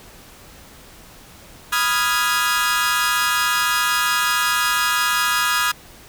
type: chord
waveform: sawtooth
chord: F half-diminished seventh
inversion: second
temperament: equal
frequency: 987.8 / 1244.5 / 1396.9 / 1661.2 Hz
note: Cb6 / Eb6 / F6 / Ab6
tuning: 0 / 0 / 0 / 0 cents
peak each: -22 / -18 / -20 / -18 dBFS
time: 1.72-5.72 s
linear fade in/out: 10 ms
effects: pink hiss -44 dBFS RMS until 6.08 s